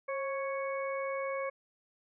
harmonic tone with a mistuned harmonic, 554.4 Hz, C#5, in tune, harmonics 1 / 2 / 3 / 4, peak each -34 / -39 / -47 / -42 dBFS, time 0.08-1.5 s, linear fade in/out 10 ms, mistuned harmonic 1, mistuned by -44 cents, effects none

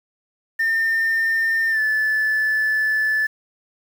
sine tone with pitch glide, 1808 to 1741.4 Hz, A6 to A6, +47 to -18 cents, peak -15 dBFS, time 0.59-3.27 s, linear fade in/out 10 ms, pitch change -65 cents, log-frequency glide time 1.7-1.8 s, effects tanh soft clip ceiling -15 dBFS + 7-bit

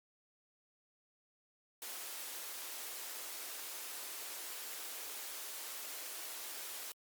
white high-pass noise, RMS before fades -45 dBFS, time 1.82-6.92 s, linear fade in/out 2 ms, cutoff 320 Hz, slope 24 dB/octave, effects Opus 48 kbps

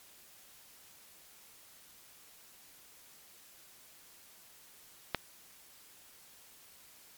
click, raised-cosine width 0.3 ms, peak -13 dBFS, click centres 5.147 s, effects white hiss -58 dBFS RMS until 7.17 s + MP3 96 kbps

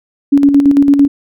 sine tone with tremolo, 282 Hz, C#4, 30 cents sharp, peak -3 dBFS, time 0.32-1.08 s, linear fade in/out 10 ms, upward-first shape square, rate 8.9 Hz, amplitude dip 50%, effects none

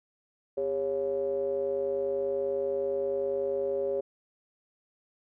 triangle ring-modulated tone, 75.3 Hz, D2, 44 cents sharp, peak -22 dBFS, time 0.57-4.01 s, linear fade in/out 10 ms, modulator 477 Hz, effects none

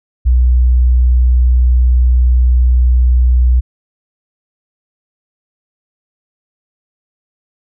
sine tone, 61.74 Hz, B1, in tune, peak -6 dBFS, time 0.25-3.61 s, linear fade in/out 20 ms, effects none

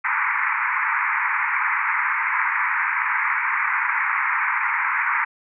white band-pass noise, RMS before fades -22 dBFS, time 0.04-5.25 s, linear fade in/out 10 ms, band 880 to 2300 Hz, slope 96 dB/octave, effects none

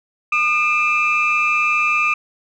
sine tone cluster, 1214 / 2398 / 2623 Hz, D#6 / D7 / E7, -43 / +36 / -9 cents, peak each -18 dBFS, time 0.32-2.14 s, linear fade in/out 5 ms, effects tanh soft clip ceiling -8 dBFS

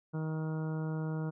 harmonic tone, 157.6 Hz, D#3, 23 cents sharp, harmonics 1 / 2 / 3 / 4 / 5 / 6 / 7 / 8 / 9, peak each -33 / -42 / -44 / -50 / -53 / -52 / -56 / -56 / -52 dBFS, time 0.13-1.31 s, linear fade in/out 20 ms, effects none

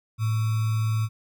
sine tone with sample-and-hold, 110 Hz, A2, in tune, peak -21 dBFS, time 0.18-1.09 s, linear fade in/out 50 ms, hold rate 1225 Hz, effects none

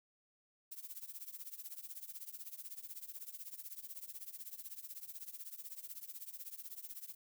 violet noise with tremolo, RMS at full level -45 dBFS, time 0.71-7.15 s, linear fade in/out 10 ms, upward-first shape triangle, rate 16 Hz, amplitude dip 95%, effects none

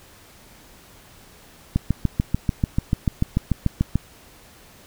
click train, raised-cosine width 5 ms, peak -6 dBFS, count 16, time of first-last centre 1.76-3.956 s, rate 6.83 Hz, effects pink hiss -49 dBFS RMS until 4.86 s

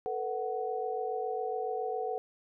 sine tone cluster, 442.3 / 489.5 / 744 Hz, A4 / B4 / F#5, +9 / -15 / +9 cents, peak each -35 / -37 / -35 dBFS, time 0.06-2.18 s, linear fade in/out 0 ms, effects none

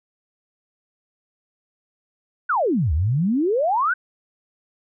sine exponential two-way sweep, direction down then up, 1568 to 70.1 to 1568 Hz, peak -17 dBFS, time 2.49-3.94 s, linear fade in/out 10 ms, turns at 2.93 s, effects none

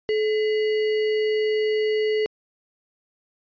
sine tone with sample-and-hold, 429.7 Hz, A4, 41 cents flat, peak -19 dBFS, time 0.09-2.26 s, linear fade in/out 0 ms, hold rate 2450 Hz, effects resampled to 11025 Hz

